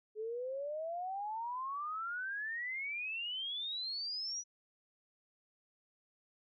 sine exponential sweep, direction up, 422.5 to 5920 Hz, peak -37 dBFS, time 0.15-4.44 s, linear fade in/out 50 ms, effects none

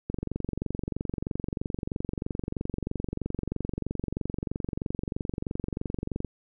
click train, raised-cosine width 3 ms, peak -17 dBFS, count 143, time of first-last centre 0.1-6.247 s, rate 23.1 Hz, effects none

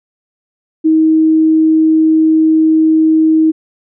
sine tone, 316.9 Hz, D#4, 32 cents sharp, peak -6 dBFS, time 0.84-3.52 s, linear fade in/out 20 ms, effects none

